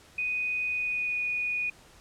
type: tone with pitch glide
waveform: sine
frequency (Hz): 2489 to 2465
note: D#7 to D#7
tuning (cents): 0 to -17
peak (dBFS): -27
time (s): 0.18-1.7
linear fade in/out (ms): 5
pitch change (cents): -17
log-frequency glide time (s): 0.66-1.22
effects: pink hiss -55 dBFS RMS until 2 s + low-pass 10000 Hz 12 dB/octave